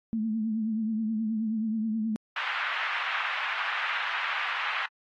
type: tone with vibrato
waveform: sine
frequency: 220 Hz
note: A3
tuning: in tune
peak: -26 dBFS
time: 0.13-2.16 s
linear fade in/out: 0 ms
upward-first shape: triangle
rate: 9.4 Hz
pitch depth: 70 cents each way
type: band-pass noise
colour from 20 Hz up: pink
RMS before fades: -31 dBFS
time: 2.36-4.86 s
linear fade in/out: 5 ms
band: 1100 to 2700 Hz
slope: 24 dB/octave
effects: AAC 32 kbps